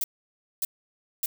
violet noise bursts, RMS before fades -27 dBFS, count 3, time 0.01-1.26 s, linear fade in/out 2 ms, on 30 ms, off 580 ms, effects none

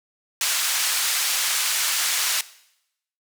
white band-pass noise, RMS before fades -23 dBFS, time 0.41-2.41 s, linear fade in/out 2 ms, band 1200 to 9600 Hz, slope 12 dB/octave, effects noise-tail reverb RT60 0.8 s tail -18 dB re dry

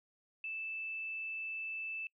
sine tone, 2637 Hz, E7, in tune, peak -38 dBFS, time 0.44-2.07 s, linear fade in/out 2 ms, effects noise-tail reverb RT60 0.1 s tail -26 dB re dry

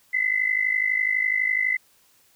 sine tone pair together, 2004 / 2056 Hz, B6 / C7, +25 / -31 cents, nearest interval unison, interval 44 cents, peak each -23 dBFS, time 0.13-1.77 s, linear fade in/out 10 ms, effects white hiss -60 dBFS RMS until 2.35 s

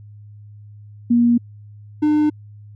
sine / triangle tone pair in turn, 237.6 / 301.5 Hz, A#3 / D4, +33 / +46 cents, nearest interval major third, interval 413 cents, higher second, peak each -11 dBFS, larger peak neither, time 1.1-1.38 / 2.02-2.3 s, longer neither, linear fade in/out 10 ms, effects added 104 Hz sine -38 dBFS peak until 2.75 s

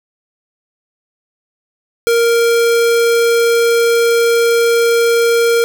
square tone, 466.2 Hz, A#4, in tune, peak -10 dBFS, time 2.07-5.64 s, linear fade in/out 0 ms, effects none

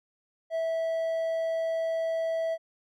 triangle tone, 654 Hz, E5, 14 cents flat, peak -24 dBFS, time 0.5-2.58 s, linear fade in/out 50 ms, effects MP3 96 kbps

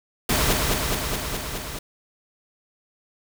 pink noise with echo, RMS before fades -21 dBFS, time 0.29-0.53 s, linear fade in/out 5 ms, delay 210 ms, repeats 6, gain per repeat -2 dB, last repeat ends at 1.79 s, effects none

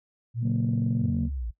sine tone with vibrato, 116.54 Hz, A#2, in tune, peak -26 dBFS, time 0.34-1.12 s, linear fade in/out 50 ms, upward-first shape sine, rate 3.8 Hz, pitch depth 19 cents each way
sine chord, F# major, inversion second, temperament just, 138.75 / 185 / 231.2 Hz, C#3 / F#3 / A#3, +2 / 0 / -14 cents, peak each -28 / -31 / -26 dBFS, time 0.41-1.3 s, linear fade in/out 50 ms
sine linear sweep, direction down, 96.7 to 53.2 Hz, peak -29 dBFS, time 1.01-1.51 s, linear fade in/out 10 ms
effects noise-tail reverb RT60 0.1 s tail -17 dB re dry + tanh soft clip ceiling -16 dBFS

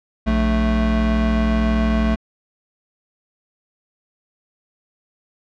square tone pair together, 59.36 / 220 Hz, A#1 / A3, +32 / 0 cents, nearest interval octave + major seventh, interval 2268 cents, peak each -19 dBFS, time 0.26-2.16 s, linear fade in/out 20 ms, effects low-pass 3000 Hz 12 dB/octave

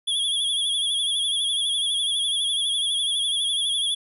square tone with vibrato, 3353 Hz, G#7, 16 cents sharp, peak -22 dBFS, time 0.07-3.95 s, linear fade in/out 10 ms, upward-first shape sine, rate 12 Hz, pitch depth 64 cents each way, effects resampled to 32000 Hz

